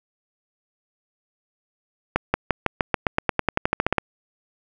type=accelerating click train; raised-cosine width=0.5 ms; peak=-3 dBFS; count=18; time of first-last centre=2.16-3.983 s; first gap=180 ms; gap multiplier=0.93; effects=none